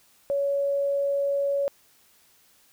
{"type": "tone", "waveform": "sine", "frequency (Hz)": 561, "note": "C#5", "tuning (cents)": 21, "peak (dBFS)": -22, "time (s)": [0.3, 1.68], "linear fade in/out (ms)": 0, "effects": ["white hiss -60 dBFS RMS until 2.72 s"]}